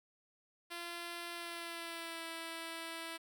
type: tone with pitch glide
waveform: 5% pulse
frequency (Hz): 343.4 to 329.8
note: F4 to E4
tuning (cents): -29 to +1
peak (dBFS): -31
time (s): 0.7-3.18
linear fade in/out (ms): 20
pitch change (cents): -70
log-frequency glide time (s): 1.34-2.24
effects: none